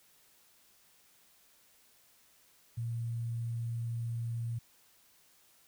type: tone with sample-and-hold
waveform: sine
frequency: 116.54 Hz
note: A#2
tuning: in tune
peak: -33 dBFS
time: 2.77-4.59 s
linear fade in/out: 10 ms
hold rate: 8820 Hz
effects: white hiss -65 dBFS RMS until 5.67 s